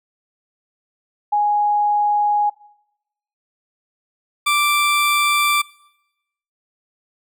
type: tone pair in turn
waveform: sine / 20% pulse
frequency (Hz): 830 / 1173.8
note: G#5 / D6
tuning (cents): -1 / -1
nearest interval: tritone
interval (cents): 600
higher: second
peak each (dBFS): -14 / -10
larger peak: second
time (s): 1.32-2.5 / 4.46-5.62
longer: first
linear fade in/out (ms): 10
effects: noise-tail reverb RT60 0.9 s tail -23 dB re dry